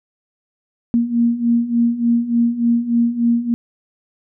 sine beating tone pair, 233.1 / 236.5 Hz, A#3 / A#3, 0 / +25 cents, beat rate 3.4 Hz, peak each -19 / -15 dBFS, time 0.94-3.54 s, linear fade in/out 0 ms, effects none

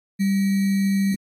sine tone with sample-and-hold, 196 Hz, G3, in tune, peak -17 dBFS, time 0.19-1.16 s, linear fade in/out 20 ms, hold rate 2100 Hz, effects AAC 48 kbps

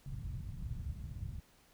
white low-pass noise, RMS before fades -42 dBFS, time 0.06-1.4 s, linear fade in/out 2 ms, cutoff 130 Hz, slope 24 dB/octave, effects pink hiss -66 dBFS RMS until 1.73 s

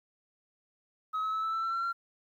sine tone with pitch steps, 1276 / 1289.3 / 1302.8 / 1316.4 / 1330.2 / 1344.1 / 1358.1 / 1372.3 Hz, D#6 / E6 / E6 / E6 / E6 / E6 / F6 / F6, +43 / -39 / -21 / -3 / +15 / +33 / -49 / -31 cents, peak -27 dBFS, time 1.13-1.93 s, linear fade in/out 20 ms, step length 100 ms, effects tanh soft clip ceiling -28 dBFS + 11-bit

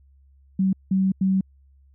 sine tone bursts at uneven times, 190.7 Hz, G3, 47 cents flat, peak -17 dBFS, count 3, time 0.59-0.73 / 0.91-1.12 / 1.21-1.41 s, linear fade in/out 5 ms, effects added 68 Hz sine -52 dBFS peak until 1.94 s

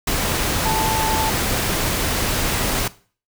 sine tone in noise, 880 Hz, A5, in tune, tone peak -21 dBFS, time 0.65-1.3 s, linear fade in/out 5 ms, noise pink, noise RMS -21 dBFS, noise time 0.07-2.88 s, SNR -3 dB, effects noise-tail reverb RT60 0.4 s tail -18 dB re dry

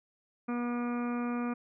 harmonic tone, 241.1 Hz, B3, 41 cents flat, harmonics 1 / 2 / 3 / 4 / 5 / 6 / 7 / 8 / 9 / 10, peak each -31 / -41 / -44 / -47 / -42 / -47 / -57 / -57 / -54 / -50 dBFS, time 0.48-1.54 s, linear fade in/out 10 ms, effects none

